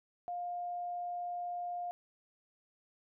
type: tone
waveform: sine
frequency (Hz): 706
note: F5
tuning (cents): +19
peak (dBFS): -36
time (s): 0.28-1.91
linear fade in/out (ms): 0
effects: none